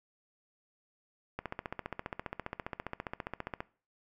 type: click train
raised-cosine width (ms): 0.5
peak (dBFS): -21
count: 34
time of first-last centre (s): 1.39-3.605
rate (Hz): 14.9
effects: noise-tail reverb RT60 0.4 s tail -20 dB re dry